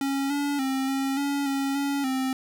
square tone with pitch steps, 274.7 / 285.9 / 266.3 / 270.5 / 282.2 / 274.3 / 280.7 / 262.3 Hz, C#4 / D4 / C4 / C#4 / C#4 / C#4 / C#4 / C4, -16 / -46 / +31 / -42 / +31 / -18 / +22 / +4 cents, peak -25 dBFS, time 0.01-2.33 s, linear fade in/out 2 ms, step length 290 ms, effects none

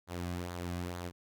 sawtooth tone with flanger, 88 Hz, F2, 14 cents sharp, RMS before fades -39 dBFS, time 0.07-1.12 s, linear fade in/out 50 ms, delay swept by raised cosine 0.36 to 2.26 ms, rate 2.2 Hz, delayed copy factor -0.5, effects none

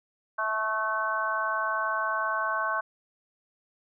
harmonic tone with a mistuned harmonic, 217.5 Hz, A3, 20 cents flat, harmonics 3 / 4 / 5 / 6 / 7, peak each -34 / -36 / -29 / -39 / -30 dBFS, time 0.38-2.81 s, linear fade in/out 10 ms, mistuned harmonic 5, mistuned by +15 cents, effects none

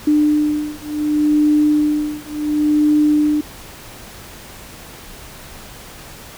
sine beating tone pair, 299.4 / 300.09 Hz, D4 / D4, +33 / +37 cents, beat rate 0.69 Hz, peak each -16 dBFS, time 0.07-3.41 s, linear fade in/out 5 ms, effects pink hiss -37 dBFS RMS until 6.37 s

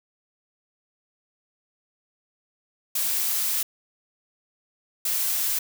blue noise bursts at uneven times, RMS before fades -25 dBFS, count 2, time 2.95-3.63 / 5.05-5.59 s, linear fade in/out 5 ms, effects none

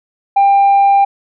sine tone, 795 Hz, G5, 24 cents sharp, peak -4 dBFS, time 0.36-1.05 s, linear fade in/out 10 ms, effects tanh soft clip ceiling -5 dBFS

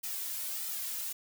blue noise with flanger, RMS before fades -37 dBFS, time 0.03-1.13 s, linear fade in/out 10 ms, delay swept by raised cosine 1.8 to 2.65 ms, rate 1.6 Hz, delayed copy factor -0.7, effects none

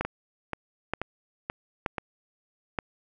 two click trains, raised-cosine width 0.5 ms, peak -12 / -15 dBFS, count 4 / 5, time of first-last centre 0.01-2.788 / 0.05-1.982 s, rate 1.08 / 2.07 Hz, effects none

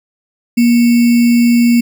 sine tone with sample-and-hold, 237.2 Hz, A#3, 30 cents sharp, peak -6 dBFS, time 0.57-1.81 s, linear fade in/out 10 ms, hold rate 2450 Hz, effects none

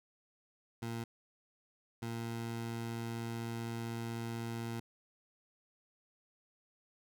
20% pulse tone bursts at uneven times, 115.8 Hz, A#2, 11 cents flat, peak -33 dBFS, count 2, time 0.82-1.04 / 2.02-4.8 s, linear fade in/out 5 ms, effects none

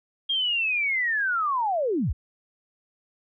sine linear sweep, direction down, 3251 to 34.65 Hz, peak -22 dBFS, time 0.29-2.13 s, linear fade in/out 10 ms, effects none

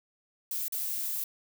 violet noise with dropouts, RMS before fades -33 dBFS, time 0.51-1.24 s, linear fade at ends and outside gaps 2 ms, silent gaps 0.682-0.723 s, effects none

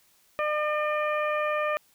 harmonic tone, 603 Hz, D5, 46 cents sharp, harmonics 1 / 2 / 3 / 4 / 5, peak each -27 / -29 / -34 / -35 / -48 dBFS, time 0.39-1.77 s, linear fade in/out 0 ms, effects white hiss -63 dBFS RMS until 1.94 s

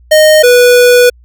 square tone pair in turn, 618 / 490.5 Hz, D#5 / B4, -12 / -12 cents, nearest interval major third, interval 400 cents, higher first, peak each -3 dBFS, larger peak neither, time 0.11-0.43 / 0.43-1.1 s, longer second, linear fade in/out 10 ms, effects added 60 Hz sine -38 dBFS peak until 1.24 s

